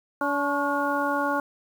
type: harmonic tone with a mistuned harmonic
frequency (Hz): 286.1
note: D4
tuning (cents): -45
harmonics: 1 / 2 / 3 / 4 / 5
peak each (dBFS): -29 / -29 / -29 / -29 / -29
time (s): 0.21-1.4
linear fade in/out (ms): 2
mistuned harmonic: 4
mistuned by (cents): -63
effects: 8-bit